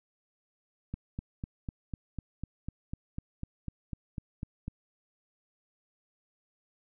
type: click train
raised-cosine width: 5 ms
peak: -23 dBFS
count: 16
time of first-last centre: 0.94-4.681 s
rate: 4.01 Hz
effects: none